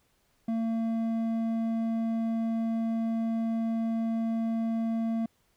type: tone with hard clipping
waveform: sine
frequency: 226.6 Hz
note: A#3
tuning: 49 cents flat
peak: -28 dBFS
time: 0.48-5.26 s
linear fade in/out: 5 ms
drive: 6 dB
effects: pink hiss -70 dBFS RMS until 5.56 s